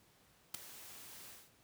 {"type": "noise with ADSR envelope", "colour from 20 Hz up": "white", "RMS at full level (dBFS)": -35, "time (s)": [0.54, 1.51], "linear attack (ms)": 7, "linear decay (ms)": 4, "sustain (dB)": -18, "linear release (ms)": 220, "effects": ["pink hiss -68 dBFS RMS until 1.63 s", "high-pass 60 Hz 12 dB/octave"]}